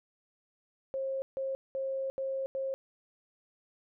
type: tone bursts at uneven times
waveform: sine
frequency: 536 Hz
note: C5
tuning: 42 cents sharp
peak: -31 dBFS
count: 5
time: 0.94-1.22 / 1.37-1.55 / 1.75-2.1 / 2.18-2.46 / 2.55-2.74 s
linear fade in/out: 0 ms
effects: none